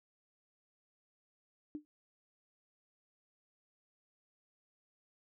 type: tone with exponential decay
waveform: sine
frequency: 299.4 Hz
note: D4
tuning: 33 cents sharp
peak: -35 dBFS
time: 1.75-1.85 s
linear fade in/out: 0 ms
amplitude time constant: 21 ms
effects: none